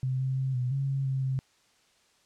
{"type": "tone with pitch steps", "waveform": "sine", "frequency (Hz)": [129.9, 131.8, 132.6, 125, 137.1, 136.3, 133.4, 132.2], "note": ["C3", "C3", "C3", "B2", "C#3", "C#3", "C3", "C3"], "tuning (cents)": [-12, 13, 23, 21, -19, -29, 34, 18], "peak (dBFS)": -26, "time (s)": [0.03, 1.39], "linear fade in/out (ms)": 0, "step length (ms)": 170, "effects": ["white hiss -65 dBFS RMS until 2.25 s", "low-pass 7000 Hz 12 dB/octave"]}